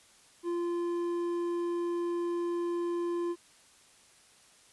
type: tone with hard clipping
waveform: sine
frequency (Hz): 345.5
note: F4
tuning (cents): -19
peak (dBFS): -31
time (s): 0.43-3.36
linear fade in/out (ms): 50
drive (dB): 6
effects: white hiss -60 dBFS RMS until 4.72 s + resampled to 24000 Hz